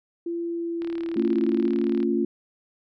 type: tone with pitch glide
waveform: sine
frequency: 340 to 330.7 Hz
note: F4 to E4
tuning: -46 to +6 cents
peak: -26 dBFS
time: 0.26-1.67 s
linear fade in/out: 5 ms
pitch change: -48 cents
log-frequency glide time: 0.41-1.5 s
type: click train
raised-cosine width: 0.3 ms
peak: -25 dBFS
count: 46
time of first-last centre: 0.82-2.03 s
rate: 37.2 Hz
type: chord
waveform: sine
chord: A augmented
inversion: none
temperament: equal with one note detuned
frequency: 225.8 / 277.2 / 349.2 Hz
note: A3 / C#4 / E#4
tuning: +45 / 0 / 0 cents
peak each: -25 / -26 / -24 dBFS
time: 1.16-2.25 s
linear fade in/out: 5 ms
effects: none